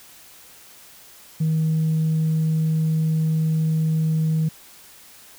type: tone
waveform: sine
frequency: 158.6 Hz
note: D#3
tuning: 33 cents sharp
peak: -16 dBFS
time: 1.4-4.49 s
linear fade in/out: 10 ms
effects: tanh soft clip ceiling -15 dBFS + white hiss -47 dBFS RMS until 5.38 s